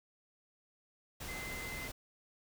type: tone in noise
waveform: sine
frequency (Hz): 2060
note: C7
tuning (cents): -28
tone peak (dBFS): -43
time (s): 1.28-1.88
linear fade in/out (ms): 10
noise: pink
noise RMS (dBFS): -44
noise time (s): 1.2-1.92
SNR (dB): -2
effects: none